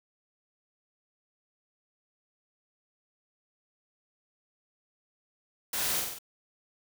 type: noise with echo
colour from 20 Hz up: white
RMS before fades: -32 dBFS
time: 5.73-6 s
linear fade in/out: 5 ms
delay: 47 ms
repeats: 4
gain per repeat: -3 dB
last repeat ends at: 6.188 s
effects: none